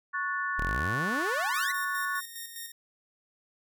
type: chord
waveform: sine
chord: F# minor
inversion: second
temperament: equal with one note detuned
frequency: 1108.7 / 1468.9 / 1760 Hz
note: C#6 / F#6 / A6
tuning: 0 / -13 / 0 cents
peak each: -33 dBFS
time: 0.13-2.21 s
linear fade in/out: 20 ms
type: exponential sweep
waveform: sawtooth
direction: up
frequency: 32.7 to 2093 Hz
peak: -27 dBFS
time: 0.58-1.72 s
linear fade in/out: 10 ms
type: tone with tremolo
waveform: 5% pulse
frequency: 1845 Hz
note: A#6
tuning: 18 cents flat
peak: -27 dBFS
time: 1.54-2.72 s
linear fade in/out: 5 ms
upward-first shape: square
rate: 4.9 Hz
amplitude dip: 50%
effects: none